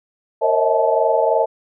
sine tone cluster, 462.5 / 542 / 628 / 651 / 867 Hz, A#4 / C#5 / D#5 / E5 / A5, -14 / -39 / +16 / -22 / -26 cents, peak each -20 dBFS, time 0.41-1.46 s, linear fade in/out 20 ms, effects none

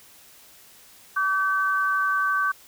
sine tone pair together, 1151.4 / 1537 Hz, D6 / G6, -35 / -35 cents, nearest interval perfect fourth, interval 500 cents, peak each -23 dBFS, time 1.16-2.52 s, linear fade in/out 10 ms, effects white hiss -51 dBFS RMS until 2.67 s

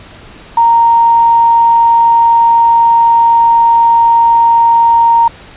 sine tone with quantisation, 928 Hz, A#5, 8 cents flat, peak -4 dBFS, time 0.57-5.28 s, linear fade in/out 5 ms, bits 4, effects pink hiss -35 dBFS RMS until 5.56 s + resampled to 8000 Hz

